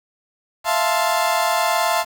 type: chord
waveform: 35% pulse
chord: F major seventh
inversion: third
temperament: equal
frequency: 659.3 / 698.5 / 880 / 1046.5 Hz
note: E5 / F5 / A5 / C6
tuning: 0 / 0 / 0 / 0 cents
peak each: -21 dBFS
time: 0.64-2.05 s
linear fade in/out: 50 ms
effects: 7-bit